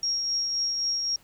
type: tone with tremolo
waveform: sine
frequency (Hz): 5588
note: F8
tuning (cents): 0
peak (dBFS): -23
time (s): 0.03-1.16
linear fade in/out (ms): 2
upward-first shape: triangle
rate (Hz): 3.8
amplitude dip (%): 35
effects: pink hiss -58 dBFS RMS until 1.23 s